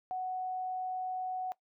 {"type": "tone", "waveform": "sine", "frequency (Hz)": 742, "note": "F#5", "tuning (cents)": 5, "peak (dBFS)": -33, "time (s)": [0.11, 1.52], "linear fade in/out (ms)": 0, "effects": ["noise-tail reverb RT60 0.1 s tail -19 dB re dry"]}